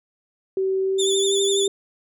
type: tone with pitch glide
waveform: sine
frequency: 382.1 to 394 Hz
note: G4 to G4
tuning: -44 to +9 cents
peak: -19 dBFS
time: 0.57-1.68 s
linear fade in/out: 2 ms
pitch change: +53 cents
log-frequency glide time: 0.81-1.38 s
type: tone with vibrato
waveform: 25% pulse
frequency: 3522 Hz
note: A7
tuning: 1 cent sharp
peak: -17 dBFS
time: 0.98-1.68 s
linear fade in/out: 20 ms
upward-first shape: sine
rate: 12 Hz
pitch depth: 55 cents each way
effects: none